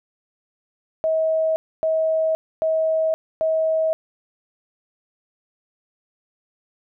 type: tone bursts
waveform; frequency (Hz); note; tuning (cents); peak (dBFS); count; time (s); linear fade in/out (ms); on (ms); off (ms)
sine; 639; D#5; +46; -17; 4; 1.04-3.93; 0; 520; 270
effects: none